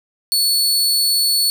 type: tone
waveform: sawtooth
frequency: 4423 Hz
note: C#8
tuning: 5 cents flat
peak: -11 dBFS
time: 0.32-1.5 s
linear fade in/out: 0 ms
effects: none